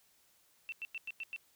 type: tone bursts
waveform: sine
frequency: 2685 Hz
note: E7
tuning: 31 cents sharp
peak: -38 dBFS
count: 6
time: 0.69-1.362 s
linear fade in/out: 0 ms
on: 32 ms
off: 96 ms
effects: white hiss -69 dBFS RMS until 1.55 s